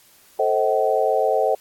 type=chord; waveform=sine; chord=A diminished seventh; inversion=none; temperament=just; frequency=440 / 528 / 633.6 / 760.3 Hz; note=A4 / C5 / Eb5 / Gb5; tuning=0 / +16 / +31 / +47 cents; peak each=-22 dBFS; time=0.39-1.55 s; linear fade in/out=5 ms; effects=white hiss -53 dBFS RMS until 1.6 s + AAC 64 kbps